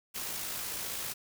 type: noise with amplitude modulation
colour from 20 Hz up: white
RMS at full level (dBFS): -36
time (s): 0.14-1.14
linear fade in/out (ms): 20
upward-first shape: sine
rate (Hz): 55.5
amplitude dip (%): 30
effects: none